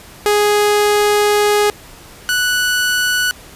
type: tone pair in turn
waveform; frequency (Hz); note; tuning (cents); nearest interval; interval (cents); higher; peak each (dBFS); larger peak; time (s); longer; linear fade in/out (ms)
sawtooth; 415.3 / 1480; G#4 / F#6; 0 / 0; octave + minor seventh; 2200; second; -7 / -10; first; 0.26-1.7 / 2.29-3.31; first; 0
effects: pink hiss -39 dBFS RMS until 3.55 s + resampled to 32000 Hz